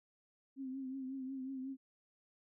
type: tone with vibrato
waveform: sine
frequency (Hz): 264.5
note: C4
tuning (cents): +19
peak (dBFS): -40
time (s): 0.56-1.77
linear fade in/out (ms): 50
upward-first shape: triangle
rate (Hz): 5.5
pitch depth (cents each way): 57
effects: none